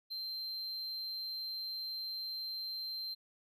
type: tone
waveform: triangle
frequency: 4134 Hz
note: C8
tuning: 22 cents flat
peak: -37 dBFS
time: 0.1-3.15 s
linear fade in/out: 20 ms
effects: none